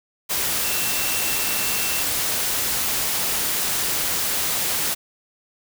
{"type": "tone in noise", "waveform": "sine", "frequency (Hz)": 2694, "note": "E7", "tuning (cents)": 37, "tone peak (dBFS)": -31, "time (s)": [0.63, 2.04], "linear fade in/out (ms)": 20, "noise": "white", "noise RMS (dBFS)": -23, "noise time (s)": [0.29, 4.95], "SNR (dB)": -11, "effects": []}